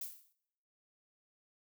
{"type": "noise with exponential decay", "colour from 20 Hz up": "violet", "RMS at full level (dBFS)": -38, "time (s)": [0.01, 0.33], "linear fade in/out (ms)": 5, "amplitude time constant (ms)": 68, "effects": ["noise-tail reverb RT60 0.8 s tail -22 dB re dry"]}